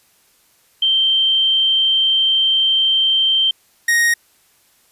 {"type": "tone pair in turn", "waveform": ["sine", "45% pulse"], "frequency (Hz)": [3134, 1870.5], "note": ["G7", "A#6"], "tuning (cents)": [-1, 5], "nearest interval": "major sixth", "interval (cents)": 894, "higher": "first", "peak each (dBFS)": -12, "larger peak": "neither", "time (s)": [[0.82, 3.51], [3.88, 4.14]], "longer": "first", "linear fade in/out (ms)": 5, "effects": ["white hiss -56 dBFS RMS until 4.91 s", "resampled to 32000 Hz"]}